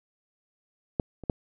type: clicks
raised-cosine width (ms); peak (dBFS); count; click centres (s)
2; -11 / -27 / -12; 3; 0.998 / 1.237 / 1.298
effects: none